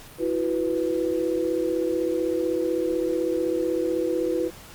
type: chord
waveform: sine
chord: E suspended second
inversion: none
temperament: equal with one note detuned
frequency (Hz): 329.6 / 365.5 / 493.9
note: E4 / F#4 / B4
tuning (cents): 0 / -21 / 0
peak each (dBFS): -26 / -27 / -26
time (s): 0.18-4.51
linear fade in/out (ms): 50
effects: pink hiss -45 dBFS RMS until 4.74 s + Opus 48 kbps